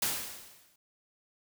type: noise with exponential decay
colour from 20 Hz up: white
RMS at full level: -28 dBFS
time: 0.02-0.76 s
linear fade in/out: 5 ms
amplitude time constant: 160 ms
effects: none